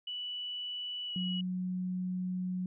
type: tone with pitch glide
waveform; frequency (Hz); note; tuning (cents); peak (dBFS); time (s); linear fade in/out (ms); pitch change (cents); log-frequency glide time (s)
sine; 2960 to 2919; F#7 to F#7; 0 to -24; -36; 0.07-1.41; 5; -24; 1.06-1.14
type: tone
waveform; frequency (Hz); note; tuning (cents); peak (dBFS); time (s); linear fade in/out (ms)
sine; 183; F#3; -19; -32; 1.16-2.66; 2
effects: none